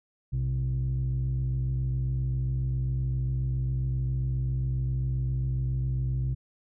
sine tone pair together, 60.5 / 127.93 Hz, B1 / C3, -35 / -39 cents, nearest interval octave + minor second, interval 1296 cents, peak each -28 / -25 dBFS, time 0.32-6.35 s, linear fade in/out 20 ms, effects tanh soft clip ceiling -22 dBFS

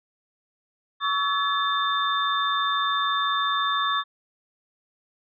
sine tone cluster, 1126 / 1312 / 1715 / 3590 Hz, C#6 / E6 / A6 / A7, +27 / -9 / -45 / +34 cents, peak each -24 / -30 / -29 / -28 dBFS, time 1-4.04 s, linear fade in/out 50 ms, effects none

